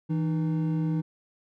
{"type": "tone pair together", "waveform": "triangle", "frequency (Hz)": [162.15, 306.1], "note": ["E3", "D#4"], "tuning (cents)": [-28, -28], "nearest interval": "major seventh", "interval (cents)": 1100, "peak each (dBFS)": [-23, -29], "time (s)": [0.09, 1.02], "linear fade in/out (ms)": 20, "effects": []}